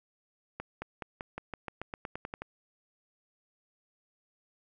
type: accelerating click train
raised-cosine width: 0.5 ms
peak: -22 dBFS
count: 14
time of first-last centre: 0.6-2.42 s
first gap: 220 ms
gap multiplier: 0.92
effects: none